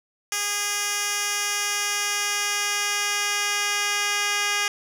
10% pulse tone with band-pass filter sweep, 410 Hz, G#4, 22 cents flat, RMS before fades -25 dBFS, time 0.32-4.68 s, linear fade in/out 2 ms, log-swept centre 7000 to 4300 Hz, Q 0.83, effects none

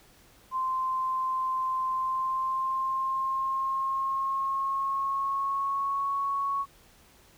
sine tone with pitch glide, 1041 to 1109.3 Hz, C6 to C#6, -9 to +1 cents, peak -26 dBFS, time 0.51-6.66 s, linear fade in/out 50 ms, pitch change +110 cents, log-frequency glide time 1.87-6.13 s, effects pink hiss -58 dBFS RMS until 7.37 s

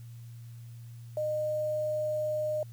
sine tone with quantisation, 611 Hz, D#5, 32 cents flat, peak -28 dBFS, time 1.17-2.63 s, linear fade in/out 2 ms, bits 9, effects added 117 Hz sine -43 dBFS peak until 2.72 s + white hiss -63 dBFS RMS until 2.72 s

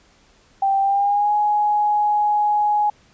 sine tone with pitch glide, 784 to 835.4 Hz, G5 to G#5, 0 to +10 cents, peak -15 dBFS, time 0.62-2.9 s, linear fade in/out 5 ms, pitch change +110 cents, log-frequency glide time 0.81-1.33 s, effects pink hiss -55 dBFS RMS until 3.13 s + resampled to 16000 Hz

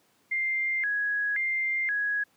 sine tone with vibrato, 1870 Hz, A#6, 5 cents sharp, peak -25 dBFS, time 0.31-2.24 s, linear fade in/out 10 ms, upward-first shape square, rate 0.95 Hz, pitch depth 200 cents each way, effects pink hiss -66 dBFS RMS until 2.36 s + high-pass 150 Hz 12 dB/octave

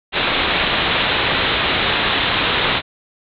white low-pass noise, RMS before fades -18 dBFS, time 0.12-2.82 s, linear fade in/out 50 ms, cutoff 3900 Hz, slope 96 dB/octave, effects none

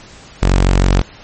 sawtooth tone, 46.25 Hz, F#1, in tune, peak -5 dBFS, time 0.42-1.02 s, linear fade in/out 10 ms, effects pink hiss -39 dBFS RMS until 1.23 s + MP3 32 kbps

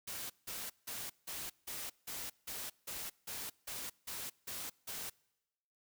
white noise bursts, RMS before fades -43 dBFS, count 13, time 0.07-5.1 s, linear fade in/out 10 ms, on 230 ms, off 170 ms, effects noise-tail reverb RT60 1.0 s tail -26 dB re dry

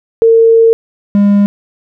sine / triangle tone pair in turn, 454.6 / 202.5 Hz, A#4 / G#3, -43 / -43 cents, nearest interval octave + major second, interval 1400 cents, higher first, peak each -3 dBFS, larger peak neither, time 0.22-0.73 / 1.15-1.46 s, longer first, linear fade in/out 0 ms, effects none

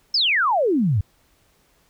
sine exponential sweep, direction down, 5420 to 88.8 Hz, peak -16 dBFS, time 0.14-1.01 s, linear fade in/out 5 ms, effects pink hiss -61 dBFS RMS until 1.89 s

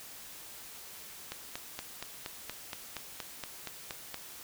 click train, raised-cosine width 0.2 ms, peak -20 dBFS, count 13, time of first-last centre 1.32-4.144 s, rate 4.25 Hz, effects white hiss -48 dBFS RMS until 4.43 s

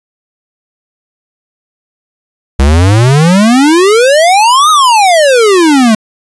square exponential two-way sweep, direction up then down, 64.9 to 1282 to 210.5 Hz, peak -4 dBFS, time 2.59-5.95 s, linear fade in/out 5 ms, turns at 4.7 s, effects resampled to 24000 Hz + 7-bit

